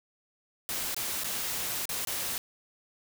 white noise with dropouts, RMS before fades -33 dBFS, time 0.69-2.38 s, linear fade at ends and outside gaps 0 ms, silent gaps 0.945-0.965 / 1.236-1.244 / 1.855-1.892 / 2.05-2.072 s, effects none

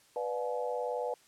sine chord, B diminished seventh, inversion none, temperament just, 493.9 / 592.7 / 711.2 / 853.4 Hz, B4 / D5 / F5 / Ab5, 0 / +16 / +31 / +47 cents, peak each -34 / -38 / -40 / -39 dBFS, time 0.16-1.14 s, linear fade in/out 2 ms, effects white hiss -63 dBFS RMS until 1.27 s + low-pass 10000 Hz 12 dB/octave

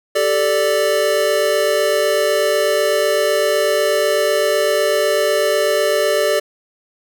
square chord, G suspended second, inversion none, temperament equal, 392 / 440 / 587.3 Hz, G4 / A4 / D5, 0 / 0 / 0 cents, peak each -22 / -20 / -17 dBFS, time 0.15-6.4 s, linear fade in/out 10 ms, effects none

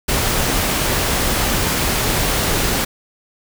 pink noise, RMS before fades -18 dBFS, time 0.08-2.85 s, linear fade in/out 10 ms, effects none

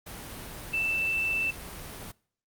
sine tone in noise, 2657 Hz, E7, 13 cents sharp, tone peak -25 dBFS, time 0.73-1.51 s, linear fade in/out 10 ms, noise pink, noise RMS -41 dBFS, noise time 0.06-2.12 s, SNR +13 dB, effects noise-tail reverb RT60 0.5 s tail -23 dB re dry + Opus 32 kbps

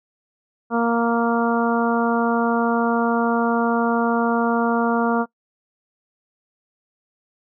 harmonic tone, 233.1 Hz, A#3, in tune, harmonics 1 / 2 / 3 / 4 / 5 / 6, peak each -20 / -23 / -25 / -26 / -27 / -28 dBFS, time 0.7-5.26 s, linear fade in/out 50 ms, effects noise-tail reverb RT60 0.1 s tail -22 dB re dry

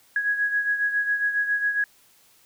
sine beating tone pair, 1661.2 / 1668.5 Hz, G#6 / G#6, 0 / +8 cents, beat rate 7.3 Hz, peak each -22 / -29 dBFS, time 0.16-1.84 s, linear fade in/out 2 ms, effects white hiss -58 dBFS RMS until 2.45 s

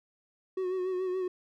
triangle tone with vibrato, 370 Hz, F#4, in tune, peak -27 dBFS, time 0.57-1.28 s, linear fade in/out 5 ms, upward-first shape sine, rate 7 Hz, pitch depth 39 cents each way, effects none

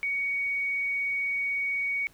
sine tone, 2241 Hz, C#7, 18 cents sharp, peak -26 dBFS, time 0.03-2.07 s, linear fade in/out 0 ms, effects pink hiss -59 dBFS RMS until 2.13 s

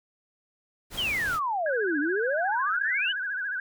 pink noise, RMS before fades -38 dBFS, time 0.9-1.4 s, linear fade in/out 50 ms
sine exponential two-way sweep, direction down then up, 3322 to 280 to 3106 Hz, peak -25 dBFS, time 0.97-3.13 s, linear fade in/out 20 ms, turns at 1.99 s
sine tone with vibrato, 1568 Hz, G6, in tune, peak -28 dBFS, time 1.66-3.6 s, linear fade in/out 2 ms, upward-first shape sine, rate 14 Hz, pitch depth 110 cents each way
effects none

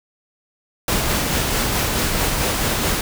pink noise with tremolo, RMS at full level -19 dBFS, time 0.88-3.01 s, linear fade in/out 2 ms, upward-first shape sine, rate 4.6 Hz, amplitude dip 25%, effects none

